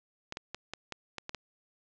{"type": "clicks", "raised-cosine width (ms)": 0.2, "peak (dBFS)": -20, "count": 8, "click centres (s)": [0.324, 0.371, 0.546, 0.736, 0.923, 1.183, 1.294, 1.347], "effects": ["low-pass 7000 Hz 12 dB/octave"]}